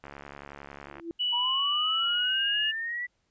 click train, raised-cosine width 0.5 ms, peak -27 dBFS, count 69, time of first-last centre 0.04-0.998 s, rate 71 Hz
sine tone with exponential growth, 335.4 Hz, E4, 30 cents sharp, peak -29 dBFS, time 0.87-1.11 s, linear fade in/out 0 ms, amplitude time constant 52 ms
sine tone with pitch glide, 2951 to 2852 Hz, F#7 to F7, -5 to +36 cents, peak -25 dBFS, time 1.19-2.72 s, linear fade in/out 20 ms, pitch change -59 cents, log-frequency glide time 1.92-2.44 s
sine linear sweep, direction up, 936 to 1975.5 Hz, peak -30 dBFS, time 1.32-3.07 s, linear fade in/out 20 ms
effects pink hiss -74 dBFS RMS until 3.3 s + resampled to 16000 Hz

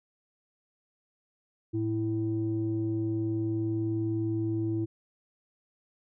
sine tone pair together, 110 / 329.6 Hz, A2 / E4, 0 / 0 cents, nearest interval octave + perfect fifth, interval 1900 cents, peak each -30 / -28 dBFS, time 1.73-4.86 s, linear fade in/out 20 ms, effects tanh soft clip ceiling -20 dBFS

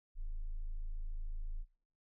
sine tone, 27 Hz, A0, 32 cents flat, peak -35 dBFS, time 0.15-1.65 s, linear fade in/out 50 ms, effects noise-tail reverb RT60 0.5 s tail -19 dB re dry + tanh soft clip ceiling -35 dBFS

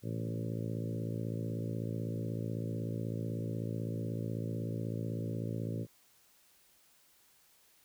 harmonic tone with a mistuned harmonic, 56.1 Hz, A1, 34 cents sharp, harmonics 2 / 3 / 4 / 5 / 6 / 7 / 8 / 9 / 10, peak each -37 / -41 / -43 / -45 / -47 / -48 / -49 / -50 / -51 dBFS, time 0.02-5.87 s, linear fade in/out 50 ms, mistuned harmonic 2, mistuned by +25 cents, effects white hiss -66 dBFS RMS until 7.84 s

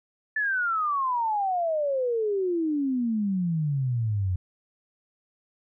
sine exponential sweep, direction down, 1760 to 88.8 Hz, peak -23 dBFS, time 0.36-4.36 s, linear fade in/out 5 ms, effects none

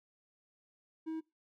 triangle tone, 320 Hz, D#4, 49 cents sharp, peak -34 dBFS, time 1.06-1.21 s, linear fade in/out 20 ms, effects noise-tail reverb RT60 0.2 s tail -21 dB re dry

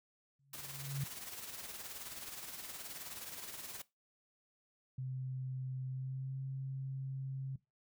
sine tone with exponential growth, 138.4 Hz, C#3, 2 cents flat, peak -32 dBFS, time 0.39-1.04 s, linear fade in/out 5 ms, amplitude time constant 140 ms
white noise with tremolo, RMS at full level -45 dBFS, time 0.53-3.82 s, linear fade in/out 5 ms, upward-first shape sine, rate 19 Hz, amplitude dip 50%
sine tone with pitch glide, 130 to 133.89 Hz, C3 to C3, -11 to +40 cents, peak -38 dBFS, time 4.98-7.56 s, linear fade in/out 5 ms, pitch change +51 cents, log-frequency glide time 5.88-6.41 s
effects noise-tail reverb RT60 0.2 s tail -19 dB re dry

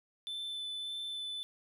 triangle tone with vibrato, 3520 Hz, A7, in tune, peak -36 dBFS, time 0.27-1.43 s, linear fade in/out 0 ms, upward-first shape sine, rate 1.7 Hz, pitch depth 9 cents each way, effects none

